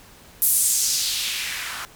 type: noise with band-pass filter sweep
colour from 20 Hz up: blue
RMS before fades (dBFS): -23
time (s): 0.42-1.85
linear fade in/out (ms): 0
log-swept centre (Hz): 12000 to 1200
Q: 1.8
effects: pink hiss -48 dBFS RMS until 1.95 s